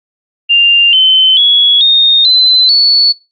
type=tone with pitch steps; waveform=sine; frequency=2794 / 3065 / 3361 / 3687 / 4044 / 4435 Hz; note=F7 / G7 / G#7 / A#7 / B7 / C#8; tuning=0 / -40 / +20 / -20 / +40 / 0 cents; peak=-4 dBFS; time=0.49-3.13 s; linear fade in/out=20 ms; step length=440 ms; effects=noise-tail reverb RT60 0.3 s tail -24 dB re dry + Opus 32 kbps